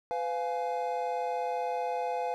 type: chord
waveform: triangle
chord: F diminished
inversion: second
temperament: just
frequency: 502.9 / 698.5 / 838.1 Hz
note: Cb5 / F5 / Ab5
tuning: +31 / 0 / +16 cents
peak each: -32 dBFS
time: 0.11-2.34 s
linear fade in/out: 0 ms
effects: none

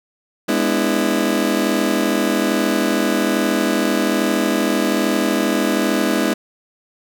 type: chord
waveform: 30% pulse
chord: E dominant seventh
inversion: first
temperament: just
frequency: 206 / 247.2 / 296.7 / 329.6 Hz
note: G#3 / B3 / D4 / E4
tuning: -14 / +2 / +18 / 0 cents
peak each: -19 dBFS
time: 0.48-6.34 s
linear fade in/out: 10 ms
effects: none

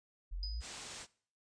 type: exponential sweep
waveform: sine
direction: up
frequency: 40.63 to 61.74 Hz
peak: -37 dBFS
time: 0.31-0.62 s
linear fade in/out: 20 ms
type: tone with exponential decay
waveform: sine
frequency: 4978 Hz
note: D#8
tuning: in tune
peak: -38 dBFS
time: 0.43-0.85 s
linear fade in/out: 1 ms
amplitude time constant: 90 ms
type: low-pass noise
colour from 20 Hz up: white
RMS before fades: -48 dBFS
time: 0.6-1.07 s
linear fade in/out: 50 ms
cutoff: 8600 Hz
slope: 48 dB/octave
effects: noise-tail reverb RT60 0.5 s tail -21 dB re dry + resampled to 22050 Hz

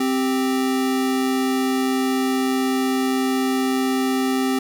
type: tone pair together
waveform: square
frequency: 261.6 / 392 Hz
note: C4 / G4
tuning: 0 / 0 cents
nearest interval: perfect fifth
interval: 700 cents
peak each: -20 / -26 dBFS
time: 0-4.59 s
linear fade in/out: 5 ms
effects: none

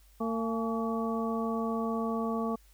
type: harmonic tone with a mistuned harmonic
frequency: 226.9 Hz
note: A#3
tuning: 47 cents flat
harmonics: 1 / 2 / 3 / 4 / 5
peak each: -31 / -35 / -38 / -42 / -37 dBFS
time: 0.2-2.56 s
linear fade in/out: 10 ms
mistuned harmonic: 4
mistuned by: -100 cents
effects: added 50 Hz sine -57 dBFS peak until 2.73 s + white hiss -65 dBFS RMS until 2.73 s

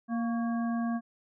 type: harmonic tone with a mistuned harmonic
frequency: 233.1 Hz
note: A#3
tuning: in tune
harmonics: 1 / 3 / 5 / 7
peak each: -28 / -38 / -42 / -45 dBFS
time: 0.08-1.01 s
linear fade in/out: 50 ms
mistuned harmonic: 5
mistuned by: -64 cents
effects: none

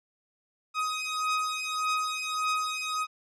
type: beating tone pair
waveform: sawtooth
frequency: 1256 / 1257.7 Hz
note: D#6 / D#6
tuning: +16 / +18 cents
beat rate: 1.7 Hz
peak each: -27 dBFS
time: 0.74-3.07 s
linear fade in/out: 50 ms
effects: low-pass 8000 Hz 12 dB/octave

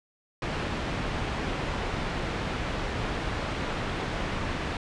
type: low-pass noise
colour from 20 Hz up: pink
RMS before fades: -31 dBFS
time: 0.42-4.77 s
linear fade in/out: 2 ms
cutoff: 2900 Hz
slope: 12 dB/octave
effects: resampled to 22050 Hz

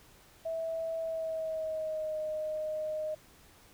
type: tone with pitch glide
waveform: sine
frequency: 653 to 618.5 Hz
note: E5 to D#5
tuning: -17 to -10 cents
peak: -32 dBFS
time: 0.45-3.15 s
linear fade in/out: 10 ms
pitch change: -93 cents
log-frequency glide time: 0.99-2.19 s
effects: pink hiss -59 dBFS RMS until 3.73 s

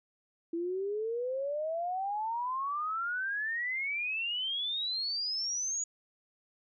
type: exponential sweep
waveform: sine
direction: up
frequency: 330 to 6850 Hz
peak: -31 dBFS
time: 0.53-5.84 s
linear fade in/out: 5 ms
effects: none

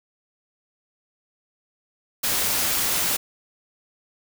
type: noise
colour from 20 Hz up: white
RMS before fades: -23 dBFS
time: 2.23-3.17 s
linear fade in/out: 10 ms
effects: none

